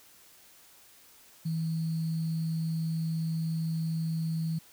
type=tone with sample-and-hold; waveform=sine; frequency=162.2 Hz; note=E3; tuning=28 cents flat; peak=-28 dBFS; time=1.45-4.59 s; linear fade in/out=10 ms; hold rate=4410 Hz; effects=white hiss -57 dBFS RMS until 4.72 s